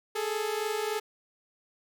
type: tone pair together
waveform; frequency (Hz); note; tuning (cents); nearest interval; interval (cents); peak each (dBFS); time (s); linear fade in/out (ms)
sawtooth; 416.7 / 440; G#4 / A4; +6 / 0; minor second; 94; -28; 0.15-1; 10
effects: none